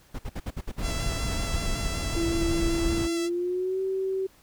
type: noise bursts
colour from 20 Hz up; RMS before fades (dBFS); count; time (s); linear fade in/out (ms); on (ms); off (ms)
brown; -31; 14; 0.14-1.567; 10; 49; 57
type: noise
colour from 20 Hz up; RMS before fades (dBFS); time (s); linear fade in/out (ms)
brown; -29; 0.76-3.09; 50
type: tone with vibrato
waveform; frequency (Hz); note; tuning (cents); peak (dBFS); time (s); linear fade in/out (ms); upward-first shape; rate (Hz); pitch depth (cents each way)
5% pulse; 670; E5; +28; -22; 0.81-3.3; 50; square; 5.3; 17
type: tone with pitch glide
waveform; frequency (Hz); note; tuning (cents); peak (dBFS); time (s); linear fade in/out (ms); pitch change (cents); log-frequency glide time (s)
sine; 334.6 to 382.1; E4 to G4; +26 to -44; -25; 2.16-4.27; 10; +230; 3.13-3.81
effects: pink hiss -58 dBFS RMS until 4.42 s